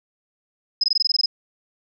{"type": "tone bursts", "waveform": "sine", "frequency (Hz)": 5070, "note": "D#8", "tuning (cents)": 32, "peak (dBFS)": -15, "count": 10, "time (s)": [0.81, 1.26], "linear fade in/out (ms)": 5, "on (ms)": 27, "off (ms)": 20, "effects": []}